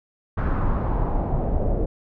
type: noise with low-pass filter sweep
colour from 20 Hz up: brown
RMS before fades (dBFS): -22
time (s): 0.37-1.86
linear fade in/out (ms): 10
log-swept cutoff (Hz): 1400 to 550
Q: 2.5
effects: none

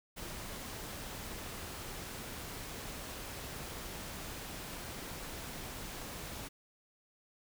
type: noise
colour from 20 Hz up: pink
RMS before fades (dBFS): -44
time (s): 0.16-6.49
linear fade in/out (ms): 20
effects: none

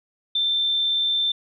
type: tone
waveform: sine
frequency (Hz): 3561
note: A7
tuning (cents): +20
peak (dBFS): -19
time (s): 0.35-1.32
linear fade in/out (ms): 5
effects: none

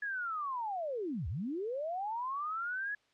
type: linear two-way sweep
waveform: sine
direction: down then up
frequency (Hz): 1700 to 65.9 to 1700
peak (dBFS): -34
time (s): 0.02-2.95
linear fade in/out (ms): 5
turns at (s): 1.28
effects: white hiss -71 dBFS RMS until 3.13 s + low-pass 4000 Hz 12 dB/octave

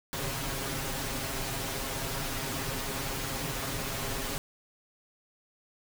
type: noise with comb filter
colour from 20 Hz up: pink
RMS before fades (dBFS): -34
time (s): 0.13-4.38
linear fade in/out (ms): 0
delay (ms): 7.4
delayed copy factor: +0.75
effects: none

